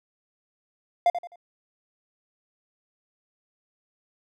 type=tone with echo; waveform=triangle; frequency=698.5 Hz; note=F5; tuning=in tune; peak=-14 dBFS; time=1.06-1.1 s; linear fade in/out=2 ms; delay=86 ms; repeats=3; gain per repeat=-10 dB; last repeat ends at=1.358 s; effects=none